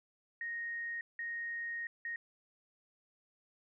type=tone bursts at uneven times; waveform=sine; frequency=1864.7 Hz; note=A#6; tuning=in tune; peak=-37 dBFS; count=3; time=0.41-1.01 / 1.19-1.87 / 2.05-2.16 s; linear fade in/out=2 ms; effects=none